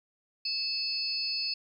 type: tone cluster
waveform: sine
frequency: 2620 / 4426 / 5040 Hz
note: E7 / C#8 / D#8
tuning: -11 / -3 / +21 cents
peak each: -39 / -32 / -33 dBFS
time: 0.45-1.54 s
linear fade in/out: 5 ms
effects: 11-bit